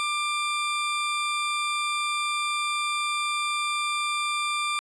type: tone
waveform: 20% pulse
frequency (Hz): 1188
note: D6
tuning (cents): +20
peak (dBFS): -20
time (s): 0-4.79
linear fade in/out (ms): 0
effects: resampled to 22050 Hz